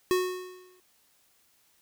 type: tone with exponential decay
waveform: square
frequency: 366.4 Hz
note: F#4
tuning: 17 cents flat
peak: -21 dBFS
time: 0.11-0.8 s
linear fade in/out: 0 ms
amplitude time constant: 150 ms
effects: white hiss -66 dBFS RMS until 1.81 s